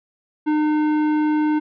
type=tone with tanh clipping; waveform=sine; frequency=304 Hz; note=D#4; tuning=40 cents flat; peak=-18 dBFS; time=0.46-1.6 s; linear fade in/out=20 ms; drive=13 dB; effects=none